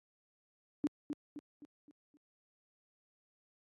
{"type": "tone with echo", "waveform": "sine", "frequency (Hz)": 293.7, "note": "D4", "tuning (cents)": 0, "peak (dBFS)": -28, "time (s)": [0.84, 0.87], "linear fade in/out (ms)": 0, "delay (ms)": 260, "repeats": 5, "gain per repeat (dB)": -7, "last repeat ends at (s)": 2.17, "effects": ["high-pass 100 Hz 12 dB/octave", "AAC 32 kbps"]}